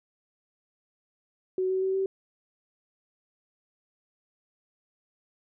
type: tone with pitch steps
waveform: sine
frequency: 373.1 / 377 / 380.9 / 384.9 Hz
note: F#4 / F#4 / G4 / G4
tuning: +14 / +32 / -50 / -32 cents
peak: -24 dBFS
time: 1.58-2.06 s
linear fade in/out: 2 ms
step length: 120 ms
effects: none